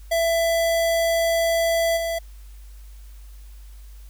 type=tone with level steps; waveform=square; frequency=666 Hz; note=E5; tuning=18 cents sharp; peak=-19 / -24 dBFS; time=0.11-2.19 s; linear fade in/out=10 ms; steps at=1.96 s; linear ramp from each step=20 ms; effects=added 50 Hz sine -39 dBFS peak until 4.09 s + white hiss -56 dBFS RMS until 4.09 s